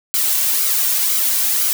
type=noise with flanger; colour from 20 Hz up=blue; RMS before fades=-17 dBFS; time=0.14-1.73 s; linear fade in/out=0 ms; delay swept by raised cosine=1.1 to 2.4 ms; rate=2 Hz; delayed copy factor=-0.55; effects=none